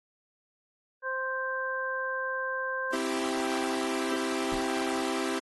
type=harmonic tone; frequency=523.3 Hz; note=C5; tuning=in tune; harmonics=1 / 2 / 3; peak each=-35 / -35 / -32 dBFS; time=1.02-2.98 s; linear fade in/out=50 ms
type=chord; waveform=sawtooth; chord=C major; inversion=none; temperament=equal; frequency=261.6 / 329.6 / 392 Hz; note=C4 / E4 / G4; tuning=0 / 0 / 0 cents; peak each=-29 dBFS; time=2.92-5.4 s; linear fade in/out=20 ms
type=noise with exponential decay; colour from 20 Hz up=brown; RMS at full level=-34 dBFS; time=4.52-4.75 s; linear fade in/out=0 ms; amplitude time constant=50 ms
effects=AAC 32 kbps